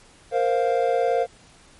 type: chord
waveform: triangle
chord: Bb suspended second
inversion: none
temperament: just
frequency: 466.2 / 524.4 / 699.2 Hz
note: Bb4 / C5 / F5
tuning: 0 / +4 / +2 cents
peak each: -21 dBFS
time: 0.31-1.27 s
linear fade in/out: 50 ms
effects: pink hiss -52 dBFS RMS until 1.79 s + MP3 48 kbps

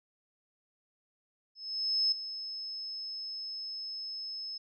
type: tone with ADSR envelope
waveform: sine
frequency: 5200 Hz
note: E8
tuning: 24 cents flat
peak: -24 dBFS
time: 1.55-4.58 s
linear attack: 570 ms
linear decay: 4 ms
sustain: -13 dB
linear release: 9 ms
effects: none

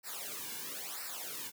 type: noise with flanger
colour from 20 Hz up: white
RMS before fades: -42 dBFS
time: 0.03-1.52 s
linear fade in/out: 50 ms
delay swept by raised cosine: 0.3 to 1.6 ms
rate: 1 Hz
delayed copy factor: -0.95
effects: none

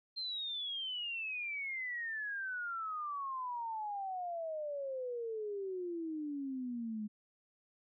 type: exponential sweep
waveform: sine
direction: down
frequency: 4186 to 208 Hz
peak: -37 dBFS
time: 0.16-7.08 s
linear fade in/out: 20 ms
effects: none

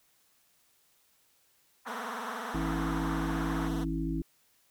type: band-pass noise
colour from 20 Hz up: white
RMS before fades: -40 dBFS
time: 1.85-3.69 s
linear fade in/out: 20 ms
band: 840 to 1400 Hz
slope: 24 dB/octave
type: tone with vibrato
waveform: 10% pulse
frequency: 232.2 Hz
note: A#3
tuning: 7 cents flat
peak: -31 dBFS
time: 1.86-3.85 s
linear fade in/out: 20 ms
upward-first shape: sine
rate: 20 Hz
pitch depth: 150 cents each way
type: harmonic tone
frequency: 54.2 Hz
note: A1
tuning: 25 cents flat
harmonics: 1 / 3 / 5 / 6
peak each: -35 / -35 / -35 / -35 dBFS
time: 2.54-4.22 s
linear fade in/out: 5 ms
effects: white hiss -68 dBFS RMS until 4.7 s

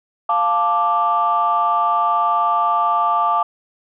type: chord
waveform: sine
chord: D minor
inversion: first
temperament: equal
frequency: 698.5 / 880 / 1174.7 Hz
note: F5 / A5 / D6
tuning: 0 / 0 / 0 cents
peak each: -20 / -19 / -16 dBFS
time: 0.29-3.43 s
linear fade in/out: 5 ms
effects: tanh soft clip ceiling -7 dBFS

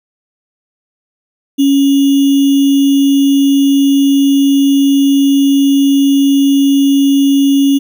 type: tone with sample-and-hold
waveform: sine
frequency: 277.2 Hz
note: C#4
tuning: in tune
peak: -6 dBFS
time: 1.58-7.79 s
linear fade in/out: 20 ms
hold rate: 3150 Hz
effects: none

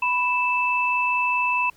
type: tone pair together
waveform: sine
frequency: 987.8 / 2637 Hz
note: B5 / E7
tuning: 0 / 0 cents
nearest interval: octave + perfect fourth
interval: 1700 cents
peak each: -22 dBFS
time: 0.02-1.7 s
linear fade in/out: 5 ms
effects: pink hiss -57 dBFS RMS until 1.76 s

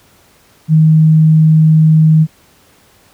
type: tone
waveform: sine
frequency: 157.4 Hz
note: D#3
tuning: 20 cents sharp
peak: -4 dBFS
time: 0.68-2.27 s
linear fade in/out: 50 ms
effects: pink hiss -48 dBFS RMS until 3.13 s + high-pass 60 Hz 12 dB/octave

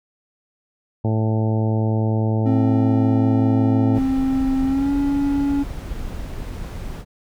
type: harmonic tone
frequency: 110 Hz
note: A2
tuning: in tune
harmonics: 1 / 2 / 3 / 4 / 5 / 6 / 7 / 8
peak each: -18 / -24 / -28 / -30 / -32 / -34 / -35 / -36 dBFS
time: 1.04-3.99 s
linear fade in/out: 10 ms
type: tone with pitch glide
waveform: triangle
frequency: 265.6 to 281.4 Hz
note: C4 to C#4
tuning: +26 to +26 cents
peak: -15 dBFS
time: 2.45-5.64 s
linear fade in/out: 20 ms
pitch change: +100 cents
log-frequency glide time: 4.66-4.92 s
type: noise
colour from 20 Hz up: brown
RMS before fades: -29 dBFS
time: 3.93-7.05 s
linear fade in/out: 50 ms
effects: none

